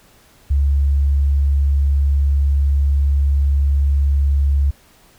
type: tone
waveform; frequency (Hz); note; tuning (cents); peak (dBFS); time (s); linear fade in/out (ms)
sine; 70.1; C#2; +20; -12; 0.5-4.71; 10
effects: pink hiss -51 dBFS RMS until 5.18 s